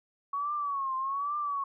sine tone with vibrato, 1116 Hz, C#6, 11 cents sharp, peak -29 dBFS, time 0.33-1.64 s, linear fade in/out 5 ms, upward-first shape triangle, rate 1.2 Hz, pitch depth 120 cents each way, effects none

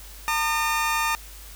25% pulse tone pair together, 909.5 / 1214 Hz, A#5 / D#6, -43 / -43 cents, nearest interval perfect fourth, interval 500 cents, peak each -21 dBFS, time 0.28-1.15 s, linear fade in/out 0 ms, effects added 50 Hz sine -42 dBFS peak until 1.55 s + white hiss -45 dBFS RMS until 1.55 s

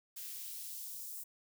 blue noise with high-pass filter sweep, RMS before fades -45 dBFS, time 0.16-1.24 s, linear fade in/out 10 ms, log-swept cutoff 1900 to 7600 Hz, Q 0.84, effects none

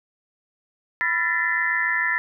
sine tone cluster, 991 / 1361 / 1761 / 1868 / 2029 Hz, B5 / F6 / A6 / A#6 / B6, +6 / -45 / +1 / +3 / +46 cents, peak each -31 / -31 / -22 / -28 / -27 dBFS, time 1.01-2.18 s, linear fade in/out 0 ms, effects none

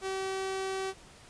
sawtooth tone, 383 Hz, G4, 40 cents flat, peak -28 dBFS, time 0.01-0.94 s, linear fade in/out 50 ms, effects pink hiss -54 dBFS RMS until 1.29 s + resampled to 22050 Hz

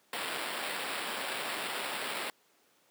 violet noise with sample-and-hold, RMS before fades -36 dBFS, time 0.13-2.3 s, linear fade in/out 2 ms, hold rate 6300 Hz, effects pink hiss -67 dBFS RMS until 2.9 s + high-pass 300 Hz 12 dB/octave

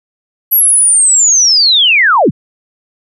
sine linear sweep, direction down, 11840 to 77.78 Hz, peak -5 dBFS, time 0.51-2.31 s, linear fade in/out 20 ms, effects none

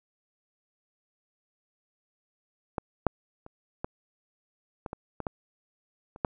clicks, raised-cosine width 1 ms, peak -15 / -7 / -30 / -17 / -21 / -21 / -20 / -17 / -30 / -11 dBFS, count 10, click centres 2.782 / 3.067 / 3.464 / 3.845 / 4.862 / 4.931 / 5.203 / 5.268 / 6.161 / 6.248 s, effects none

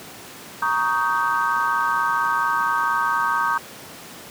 sine chord, Eb dominant seventh, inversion second, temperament just, 933.4 / 1120.1 / 1244.5 / 1555.6 Hz, Bb5 / Db6 / Eb6 / G6, +2 / +18 / 0 / -14 cents, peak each -24 dBFS, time 0.62-3.58 s, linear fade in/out 5 ms, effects pink hiss -39 dBFS RMS until 4.3 s + high-pass 150 Hz 12 dB/octave

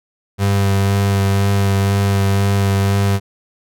35% pulse tone with vibrato, 98.8 Hz, G2, 14 cents sharp, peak -11 dBFS, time 0.38-3.2 s, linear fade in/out 50 ms, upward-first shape sine, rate 2 Hz, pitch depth 14 cents each way, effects none

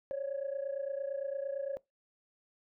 sine tone pair together, 544 / 572.8 Hz, C#5 / D5, -33 / -43 cents, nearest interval minor second, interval 90 cents, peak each -34 / -37 dBFS, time 0.11-1.77 s, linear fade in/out 0 ms, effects noise-tail reverb RT60 0.2 s tail -24 dB re dry + tanh soft clip ceiling -29 dBFS

